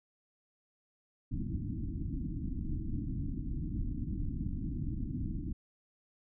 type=low-pass noise; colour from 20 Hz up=pink; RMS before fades=-36 dBFS; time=1.31-5.53 s; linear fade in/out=10 ms; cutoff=320 Hz; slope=96 dB/octave; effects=none

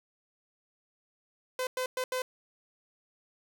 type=tone bursts at uneven times; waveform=sawtooth; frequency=510 Hz; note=C5; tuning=44 cents flat; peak=-26 dBFS; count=4; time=1.59-1.67 / 1.77-1.86 / 1.97-2.04 / 2.12-2.22 s; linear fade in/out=2 ms; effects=none

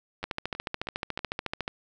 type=two click trains; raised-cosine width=0.3 ms; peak=-14 / -22 dBFS; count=21 / 4; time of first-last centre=0.24-1.679 / 0.23-1.192 s; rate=13.9 / 3.12 Hz; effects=none

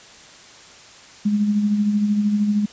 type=tone with tremolo; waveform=sine; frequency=207.7 Hz; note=G#3; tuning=in tune; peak=-14 dBFS; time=1.25-2.66 s; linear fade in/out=10 ms; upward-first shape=sine; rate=13 Hz; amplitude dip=45%; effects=white hiss -44 dBFS RMS until 2.72 s + resampled to 16000 Hz

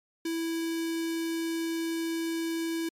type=tone with notch filter; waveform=square; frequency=329.6 Hz; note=E4; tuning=in tune; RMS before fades=-31 dBFS; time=0.25-2.89 s; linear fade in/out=5 ms; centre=830 Hz; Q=0.85; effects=MP3 64 kbps

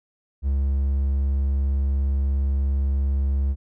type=tone; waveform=triangle; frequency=68.6 Hz; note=C#2; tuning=17 cents flat; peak=-17 dBFS; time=0.42-3.56 s; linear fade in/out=50 ms; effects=none

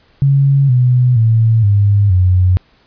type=tone with pitch steps; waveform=sine; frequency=138.59 / 124.9 / 112.57 / 101.45 / 91.44 Hz; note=C#3 / B2 / A2 / G#2 / F#2; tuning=0 / +20 / +40 / -40 / -20 cents; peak=-7 dBFS; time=0.22-2.57 s; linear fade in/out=0 ms; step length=470 ms; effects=pink hiss -52 dBFS RMS until 2.86 s + resampled to 11025 Hz

